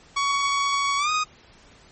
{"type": "tone with pitch glide", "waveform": "sawtooth", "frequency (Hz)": [1122, 1244.9], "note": ["C#6", "D#6"], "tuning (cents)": [21, 1], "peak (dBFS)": -17, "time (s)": [0.16, 1.24], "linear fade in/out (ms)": 10, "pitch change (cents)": 180, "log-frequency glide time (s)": [0.98, 1.1], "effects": ["pink hiss -52 dBFS RMS until 1.91 s", "MP3 32 kbps"]}